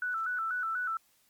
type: tone with vibrato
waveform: sine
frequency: 1402 Hz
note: F6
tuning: 6 cents sharp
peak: -30 dBFS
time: 0.02-0.97 s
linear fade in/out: 2 ms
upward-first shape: square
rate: 4.1 Hz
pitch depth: 95 cents each way
effects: white hiss -68 dBFS RMS until 1.29 s + Opus 24 kbps